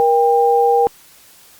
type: tone pair together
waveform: sine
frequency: 473.6 / 796.5 Hz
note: A#4 / G5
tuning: +27 / +27 cents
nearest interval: major sixth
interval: 900 cents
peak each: -13 dBFS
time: 0-0.87 s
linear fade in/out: 0 ms
effects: white hiss -46 dBFS RMS until 1.59 s + Opus 48 kbps